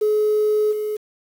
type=tone with level steps; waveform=sine; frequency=425 Hz; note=G#4; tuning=40 cents sharp; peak=-14 / -21 dBFS; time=0.01-0.97 s; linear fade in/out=10 ms; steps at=0.71 s; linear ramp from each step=20 ms; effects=tanh soft clip ceiling -12 dBFS + 7-bit